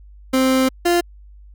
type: tone pair in turn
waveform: 30% pulse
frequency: 261.6 / 347.6 Hz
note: C4 / F4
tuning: 0 / -8 cents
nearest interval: perfect fourth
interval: 492 cents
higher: second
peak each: -11 dBFS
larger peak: neither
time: 0.33-0.69 / 0.85-1.01 s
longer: first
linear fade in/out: 10 ms
effects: added 50 Hz sine -40 dBFS peak until 1.54 s